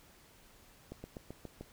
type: slowing click train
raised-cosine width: 2 ms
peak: -30 dBFS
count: 6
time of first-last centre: 0.92-1.61 s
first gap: 120 ms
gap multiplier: 1.07
effects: pink hiss -61 dBFS RMS until 1.72 s